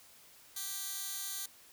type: tone with high-pass filter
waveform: 15% pulse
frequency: 392.2 Hz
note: G4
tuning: 1 cent sharp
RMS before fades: -40 dBFS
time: 0.56-1.46 s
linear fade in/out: 5 ms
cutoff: 6000 Hz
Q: 0.52
effects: white hiss -59 dBFS RMS until 1.72 s